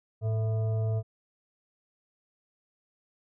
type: tone with frequency modulation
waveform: sine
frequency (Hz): 109.4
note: A2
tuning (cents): -9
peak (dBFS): -25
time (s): 0.21-1.03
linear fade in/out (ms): 50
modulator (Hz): 554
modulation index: 0.4
effects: none